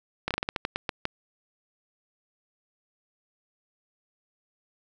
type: slowing click train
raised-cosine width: 0.3 ms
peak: -11 dBFS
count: 11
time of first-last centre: 0.28-1.054 s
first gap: 27 ms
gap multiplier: 1.22
effects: none

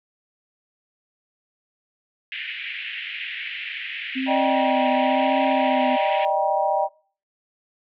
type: band-pass noise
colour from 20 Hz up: white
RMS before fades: -32 dBFS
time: 2.32-6.25 s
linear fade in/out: 0 ms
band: 1800 to 3000 Hz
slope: 48 dB/octave
type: tone with vibrato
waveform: sine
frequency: 261.6 Hz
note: C4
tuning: in tune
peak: -23 dBFS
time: 4.15-5.97 s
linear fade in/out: 20 ms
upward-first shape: triangle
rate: 1 Hz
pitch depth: 43 cents each way
type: chord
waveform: sine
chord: Eb major seventh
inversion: third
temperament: equal with one note detuned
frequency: 587.3 / 622.3 / 784 / 954.7 Hz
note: D5 / Eb5 / G5 / Bb5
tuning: 0 / 0 / 0 / +41 cents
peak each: -25 / -24 / -22 / -25 dBFS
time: 4.26-6.89 s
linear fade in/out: 50 ms
effects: noise-tail reverb RT60 0.4 s tail -21 dB re dry

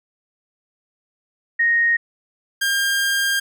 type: tone pair in turn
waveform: sine / sawtooth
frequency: 1864.7 / 1605 Hz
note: A#6 / G6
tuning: 0 / +40 cents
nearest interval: minor third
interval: 260 cents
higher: first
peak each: -14 dBFS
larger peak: neither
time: 1.59-1.97 / 2.61-3.4 s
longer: second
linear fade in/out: 10 ms
effects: none

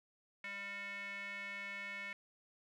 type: tone with band-pass filter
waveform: square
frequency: 200.1 Hz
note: G3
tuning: 36 cents sharp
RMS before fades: -45 dBFS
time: 0.44-2.13 s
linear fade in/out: 2 ms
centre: 2100 Hz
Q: 6.5
effects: none

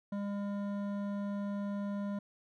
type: tone with hard clipping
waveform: sine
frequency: 201.9 Hz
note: G#3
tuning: 49 cents flat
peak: -36 dBFS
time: 0.12-2.19 s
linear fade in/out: 5 ms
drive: 12 dB
effects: none

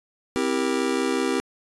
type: chord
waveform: square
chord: C dominant seventh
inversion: none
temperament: just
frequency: 261.6 / 327 / 392.4 / 470.9 Hz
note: C4 / E4 / G4 / Bb4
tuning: 0 / -14 / +2 / +18 cents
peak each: -27 / -29 / -27 / -30 dBFS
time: 0.36-1.4 s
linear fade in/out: 0 ms
effects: resampled to 24000 Hz

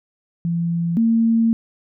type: tone pair in turn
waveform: sine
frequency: 169.3 / 227.7 Hz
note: E3 / A#3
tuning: +46 / -40 cents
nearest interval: perfect fourth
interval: 514 cents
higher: second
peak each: -18 / -13 dBFS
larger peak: second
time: 0.45-0.97 / 0.97-1.53 s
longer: second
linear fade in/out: 0 ms
effects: none

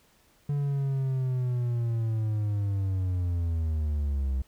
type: linear sweep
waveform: triangle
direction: down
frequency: 144.9 to 64.5 Hz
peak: -23 dBFS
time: 0.49-4.42 s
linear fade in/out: 5 ms
effects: pink hiss -63 dBFS RMS until 4.47 s

